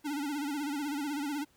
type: tone with vibrato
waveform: square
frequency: 289.5 Hz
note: D4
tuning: 25 cents flat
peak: -33 dBFS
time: 0.04-1.45 s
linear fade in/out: 20 ms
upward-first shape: sine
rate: 16 Hz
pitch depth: 91 cents each way
effects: pink hiss -67 dBFS RMS until 1.56 s